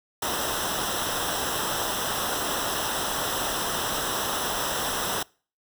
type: noise with comb filter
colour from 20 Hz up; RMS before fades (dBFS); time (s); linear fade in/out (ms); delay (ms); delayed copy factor
pink; -28; 0.22-5.23; 5; 0.44; -0.8
effects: noise-tail reverb RT60 0.4 s tail -25 dB re dry